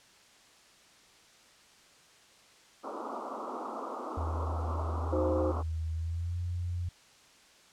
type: band-pass noise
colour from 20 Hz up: white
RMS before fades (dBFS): -39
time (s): 2.83-5.63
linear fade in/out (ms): 20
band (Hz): 220 to 1300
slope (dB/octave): 96
type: tone with pitch glide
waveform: sine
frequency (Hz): 80.6 to 87.89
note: E2 to F2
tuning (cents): -38 to +12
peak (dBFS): -31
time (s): 4.17-6.89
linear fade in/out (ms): 5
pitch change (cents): +150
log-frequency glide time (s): 5.93-6.38
type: chord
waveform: sine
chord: C diminished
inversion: first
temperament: equal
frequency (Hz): 311.1 / 370 / 523.3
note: Eb4 / Gb4 / C5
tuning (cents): 0 / 0 / 0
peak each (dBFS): -33 / -35 / -30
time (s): 5.12-5.52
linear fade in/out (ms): 10
effects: white hiss -59 dBFS RMS until 7.72 s + low-pass 7000 Hz 12 dB/octave